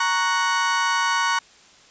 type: chord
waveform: 35% pulse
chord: F# major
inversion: first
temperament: equal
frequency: 932.3 / 1108.7 / 1480 Hz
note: A#5 / C#6 / F#6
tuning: 0 / 0 / 0 cents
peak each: -22 dBFS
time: 0-1.39 s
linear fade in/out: 5 ms
effects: white hiss -51 dBFS RMS until 1.9 s + resampled to 16000 Hz